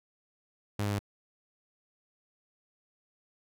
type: tone with pitch steps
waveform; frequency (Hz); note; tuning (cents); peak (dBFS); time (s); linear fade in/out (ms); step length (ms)
sawtooth; 103.1 / 102.21 / 101.33; G#2 / G#2 / G#2; -12 / -27 / -42; -25; 0.79-0.991; 5; 67
effects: none